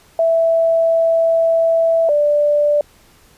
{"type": "tone pair in turn", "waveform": "sine", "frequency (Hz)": [659.3, 588.6], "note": ["E5", "D5"], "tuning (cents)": [0, 4], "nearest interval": "major second", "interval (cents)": 196, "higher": "first", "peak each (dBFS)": -11, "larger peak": "neither", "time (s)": [[0.19, 2.09], [2.09, 2.81]], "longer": "first", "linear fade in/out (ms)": 2, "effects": ["pink hiss -50 dBFS RMS until 3.37 s", "resampled to 32000 Hz"]}